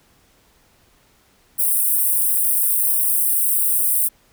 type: high-pass noise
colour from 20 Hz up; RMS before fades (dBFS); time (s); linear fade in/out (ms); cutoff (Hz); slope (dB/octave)
white; -18; 1.58-4.09; 20; 8500; 96
effects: pink hiss -57 dBFS RMS until 4.32 s